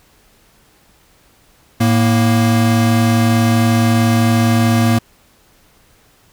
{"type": "tone pair together", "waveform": "square", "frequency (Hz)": [110.01, 233.1], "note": ["A2", "A#3"], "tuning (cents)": [0, 0], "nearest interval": "octave + minor second", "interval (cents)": 1300, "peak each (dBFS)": -14, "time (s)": [1.8, 4.99], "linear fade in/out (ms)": 10, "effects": ["pink hiss -52 dBFS RMS until 6.32 s"]}